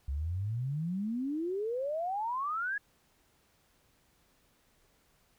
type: exponential sweep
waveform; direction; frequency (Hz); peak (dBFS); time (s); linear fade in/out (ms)
sine; up; 65.6 to 1700; -31; 0.08-2.78; 5
effects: pink hiss -69 dBFS RMS until 5.38 s